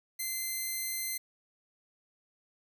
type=tone; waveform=5% pulse; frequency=2068 Hz; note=C7; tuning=21 cents flat; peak=-23 dBFS; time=0.19-1.18 s; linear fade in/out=10 ms; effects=none